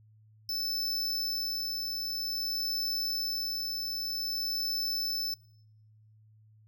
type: tone with tremolo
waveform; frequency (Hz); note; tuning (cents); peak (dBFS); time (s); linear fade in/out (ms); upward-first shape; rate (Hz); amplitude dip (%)
square; 5274; E8; 0; -30; 0.49-5.34; 2; sine; 0.52; 30
effects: noise-tail reverb RT60 0.9 s tail -25 dB re dry + added 108 Hz sine -57 dBFS peak until 6.67 s

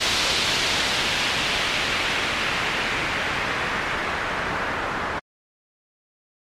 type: noise with low-pass filter sweep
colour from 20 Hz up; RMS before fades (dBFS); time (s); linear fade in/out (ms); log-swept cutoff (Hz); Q
white; -24; 0-5.2; 20; 4200 to 1400; 1.3
effects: MP3 64 kbps

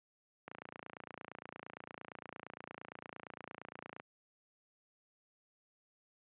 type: click train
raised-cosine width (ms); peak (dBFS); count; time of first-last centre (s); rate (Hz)
0.5; -30; 102; 0.48-3.999; 28.7
effects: high-pass 150 Hz 12 dB/octave + resampled to 8000 Hz

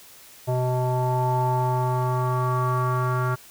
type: tone with low-pass filter sweep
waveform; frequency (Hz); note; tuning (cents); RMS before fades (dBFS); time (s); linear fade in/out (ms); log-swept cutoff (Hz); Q
square; 126.3; B2; +39; -23; 0.47-3.36; 20; 740 to 1300; 6.7
effects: white hiss -48 dBFS RMS until 3.5 s

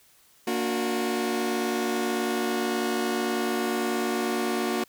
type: chord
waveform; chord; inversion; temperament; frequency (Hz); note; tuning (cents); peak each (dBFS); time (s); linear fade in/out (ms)
sawtooth; Bb augmented; none; just; 233.1 / 291.4 / 364.2; Bb3 / D4 / F#4; 0 / -13 / -27; -25 / -29 / -24; 0.47-4.84; 5
effects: white hiss -59 dBFS RMS until 4.88 s

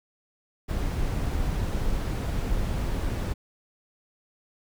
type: noise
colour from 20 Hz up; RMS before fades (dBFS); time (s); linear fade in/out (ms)
brown; -27; 0.68-3.34; 20
effects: none

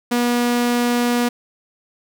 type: tone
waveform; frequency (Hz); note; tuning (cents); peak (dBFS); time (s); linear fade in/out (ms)
sawtooth; 241.4; B3; -39; -12; 0.11-1.29; 10
effects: none

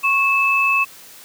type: tone pair together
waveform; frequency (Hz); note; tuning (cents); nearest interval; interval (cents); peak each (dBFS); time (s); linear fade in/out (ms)
sine; 1100 / 2616; C#6 / E7; -14 / -14; octave + minor third; 1500; -19 / -15; 0.03-0.85; 20
effects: white hiss -42 dBFS RMS until 1.24 s + high-pass 100 Hz 12 dB/octave

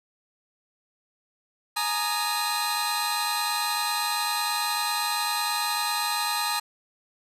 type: tone cluster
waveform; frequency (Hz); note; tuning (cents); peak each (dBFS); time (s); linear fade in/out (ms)
sawtooth; 840 / 930 / 1236 / 4093; G#5 / A#5 / D#6 / C8; +19 / -4 / -12 / -39; -27; 1.76-6.6; 10
effects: resampled to 32000 Hz + 9-bit

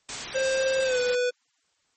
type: noise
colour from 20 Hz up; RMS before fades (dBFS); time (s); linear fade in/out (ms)
white; -33; 0.09-1.15; 0
type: tone with pitch glide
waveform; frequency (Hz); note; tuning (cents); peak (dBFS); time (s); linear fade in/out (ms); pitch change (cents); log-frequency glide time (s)
square; 529 to 493.6; C5 to B4; +19 to -1; -23; 0.34-1.31; 20; -120; 0.84-0.99
effects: white hiss -70 dBFS RMS until 1.96 s + MP3 32 kbps

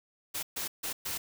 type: noise bursts at uneven times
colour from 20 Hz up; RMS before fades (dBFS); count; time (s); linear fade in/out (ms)
white; -35; 4; 0.34-0.43 / 0.56-0.68 / 0.83-0.93 / 1.05-1.18; 10
effects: none

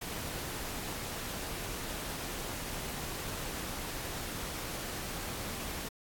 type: noise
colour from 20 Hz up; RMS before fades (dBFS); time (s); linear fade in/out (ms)
pink; -39; 0.01-5.89; 10
effects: AAC 64 kbps

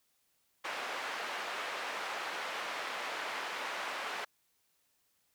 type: band-pass noise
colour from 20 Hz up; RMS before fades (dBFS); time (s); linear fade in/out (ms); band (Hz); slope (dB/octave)
white; -39; 0.64-4.25; 10; 530 to 2000; 12
effects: white hiss -75 dBFS RMS until 5.34 s

